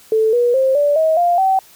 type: tone with pitch steps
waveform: sine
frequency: 440 / 482.6 / 529.3 / 580.6 / 636.8 / 698.5 / 766.1 Hz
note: A4 / B4 / C5 / D5 / D#5 / F5 / G5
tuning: 0 / -40 / +20 / -20 / +40 / 0 / -40 cents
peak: -11 dBFS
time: 0.12-1.59 s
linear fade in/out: 2 ms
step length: 210 ms
effects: white hiss -46 dBFS RMS until 1.75 s